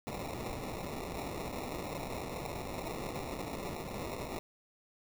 white noise with sample-and-hold, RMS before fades -40 dBFS, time 0.07-4.39 s, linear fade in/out 0 ms, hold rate 1575 Hz, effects none

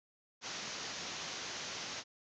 white low-pass noise, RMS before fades -43 dBFS, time 0.41-2.04 s, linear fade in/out 50 ms, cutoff 6700 Hz, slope 96 dB/octave, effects high-pass 100 Hz 12 dB/octave

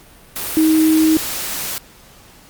sine tone in noise, 315.9 Hz, D#4, 26 cents sharp, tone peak -10 dBFS, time 0.57-1.17 s, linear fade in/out 0 ms, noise white, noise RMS -24 dBFS, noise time 0.36-1.78 s, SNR +11 dB, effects pink hiss -45 dBFS RMS until 2.49 s + Opus 48 kbps

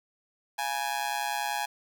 sawtooth tone with amplitude modulation, 830.6 Hz, G#5, in tune, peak -21 dBFS, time 0.58-1.66 s, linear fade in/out 10 ms, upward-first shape sine, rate 130 Hz, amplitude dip 90%, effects none

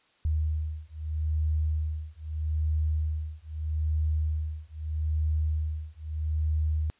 sine beating tone pair, 77.1 / 77.89 Hz, D#2 / D#2, -15 / +2 cents, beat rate 0.79 Hz, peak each -29 dBFS, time 0.25-6.9 s, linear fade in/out 0 ms, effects white hiss -65 dBFS RMS until 6.99 s + resampled to 8000 Hz

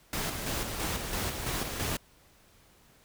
pink noise with tremolo, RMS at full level -32 dBFS, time 0.13-1.97 s, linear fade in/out 2 ms, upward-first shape square, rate 3 Hz, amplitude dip 40%, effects pink hiss -61 dBFS RMS until 3.04 s

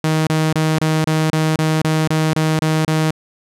sawtooth tone bursts, 157.2 Hz, D#3, 18 cents sharp, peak -10 dBFS, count 12, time 0.04-3.108 s, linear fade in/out 2 ms, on 230 ms, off 28 ms, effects low-pass 11000 Hz 12 dB/octave

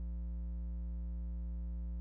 triangle tone with hard clipping, 58.27 Hz, A#1, in tune, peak -39 dBFS, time 0-2 s, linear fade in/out 0 ms, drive 10 dB, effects none

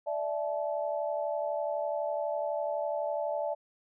sine chord, D suspended second, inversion none, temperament equal with one note detuned, 587.3 / 659.3 / 862.9 Hz, D5 / E5 / A5, 0 / 0 / -34 cents, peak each -32 / -34 / -37 dBFS, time 0.06-3.55 s, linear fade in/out 20 ms, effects none

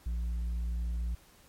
sine tone with tanh clipping, 58.27 Hz, A#1, in tune, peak -31 dBFS, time 0.06-1.15 s, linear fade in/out 5 ms, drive 4 dB, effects pink hiss -60 dBFS RMS until 1.48 s + MP3 64 kbps

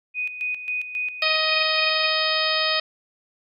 sine tone with tremolo, 2489 Hz, D#7, in tune, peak -23 dBFS, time 0.14-2.11 s, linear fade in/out 50 ms, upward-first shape square, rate 3.7 Hz, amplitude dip 65%
harmonic tone, 628 Hz, D#5, 16 cents sharp, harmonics 1 / 2 / 3 / 4 / 5 / 6 / 7 / 8, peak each -28 / -28 / -28 / -28 / -28 / -28 / -28 / -28 dBFS, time 1.22-2.8 s, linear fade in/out 5 ms
effects none

